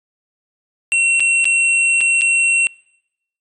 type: tone with dropouts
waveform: square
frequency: 2724 Hz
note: F7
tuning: 44 cents flat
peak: -13 dBFS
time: 0.92-2.67 s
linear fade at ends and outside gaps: 0 ms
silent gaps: 1.197-1.204 / 1.444-1.454 / 2.007-2.012 / 2.211-2.218 s
effects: noise-tail reverb RT60 0.8 s tail -24 dB re dry + resampled to 24000 Hz